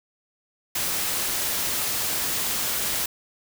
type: noise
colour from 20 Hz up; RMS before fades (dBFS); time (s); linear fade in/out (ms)
white; -26; 0.75-3.06; 5
effects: none